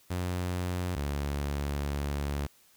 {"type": "tone pair in turn", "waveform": "sawtooth", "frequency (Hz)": [90, 71.48], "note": ["F#2", "D2"], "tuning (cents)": [-47, -46], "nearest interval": "major third", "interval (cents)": 399, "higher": "first", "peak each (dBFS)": -26, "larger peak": "neither", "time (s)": [[0.1, 0.96], [0.96, 2.47]], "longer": "second", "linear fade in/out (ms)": 10, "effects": ["white hiss -62 dBFS RMS until 2.76 s"]}